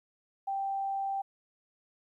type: tone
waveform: sine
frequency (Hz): 784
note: G5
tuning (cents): 0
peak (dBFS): -30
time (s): 0.47-1.22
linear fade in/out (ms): 10
effects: 12-bit